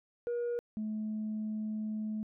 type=tone pair in turn; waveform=sine; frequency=477.9 / 215.4 Hz; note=A#4 / A3; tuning=+43 / -37 cents; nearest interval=octave + major second; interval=1380 cents; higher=first; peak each=-29 / -32 dBFS; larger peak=first; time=0.27-0.59 / 0.77-2.23 s; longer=second; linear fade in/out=0 ms; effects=tanh soft clip ceiling -30 dBFS